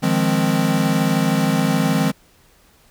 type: chord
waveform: square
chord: F minor seventh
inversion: third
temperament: equal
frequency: 155.56 / 174.61 / 207.7 / 261.6 Hz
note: Eb3 / F3 / Ab3 / C4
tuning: 0 / 0 / 0 / 0 cents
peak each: -22 dBFS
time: 0.02-2.12 s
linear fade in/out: 20 ms
effects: pink hiss -54 dBFS RMS until 2.9 s